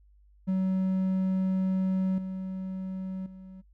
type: tone with level steps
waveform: triangle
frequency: 188.4 Hz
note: F#3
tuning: 32 cents sharp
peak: -22 / -30 / -41 dBFS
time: 0.47-3.62 s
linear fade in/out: 20 ms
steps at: 2.18 / 3.26 s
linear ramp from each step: 2 ms
effects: noise-tail reverb RT60 0.1 s tail -24 dB re dry + added 50 Hz sine -56 dBFS peak until 3.73 s